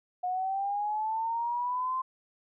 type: linear sweep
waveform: sine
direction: up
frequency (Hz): 720 to 1046.5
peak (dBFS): -28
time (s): 0.23-2.02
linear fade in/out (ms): 10
effects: none